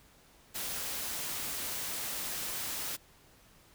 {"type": "noise", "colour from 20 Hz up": "white", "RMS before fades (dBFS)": -37, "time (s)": [0.54, 2.97], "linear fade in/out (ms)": 20, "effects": ["pink hiss -61 dBFS RMS until 3.74 s"]}